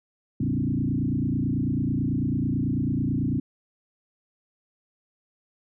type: tone with frequency modulation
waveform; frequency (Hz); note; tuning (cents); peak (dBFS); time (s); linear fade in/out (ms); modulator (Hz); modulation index
sine; 194.1; G3; -17; -22; 0.4-3.4; 5; 29.1; 3.4
effects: none